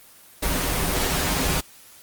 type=noise with comb filter; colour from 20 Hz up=pink; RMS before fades=-23 dBFS; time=0.42-1.61 s; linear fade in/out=10 ms; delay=9.1 ms; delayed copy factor=-0.85; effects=white hiss -49 dBFS RMS until 2.02 s + Opus 24 kbps